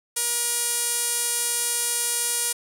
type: tone with band-pass filter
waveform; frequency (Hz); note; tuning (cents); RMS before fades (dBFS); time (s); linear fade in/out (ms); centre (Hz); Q
sawtooth; 476.2; A#4; +37; -25; 0.16-2.53; 10; 9500; 2.2
effects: none